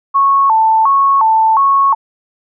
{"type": "tone with vibrato", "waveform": "sine", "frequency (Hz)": 987.8, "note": "B5", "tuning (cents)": 0, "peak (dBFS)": -7, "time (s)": [0.14, 1.95], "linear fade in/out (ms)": 20, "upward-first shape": "square", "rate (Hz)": 1.4, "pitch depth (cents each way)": 190, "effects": []}